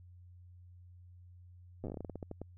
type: slowing click train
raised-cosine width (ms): 2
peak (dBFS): -28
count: 16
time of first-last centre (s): 1.84-2.416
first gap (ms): 8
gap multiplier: 1.2
effects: added 89 Hz sine -53 dBFS peak until 2.57 s